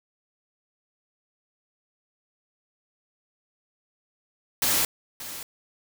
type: noise with echo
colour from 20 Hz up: white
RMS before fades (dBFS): -23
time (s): 4.62-4.85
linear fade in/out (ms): 2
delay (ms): 580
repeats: 1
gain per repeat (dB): -14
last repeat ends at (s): 5.43
effects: none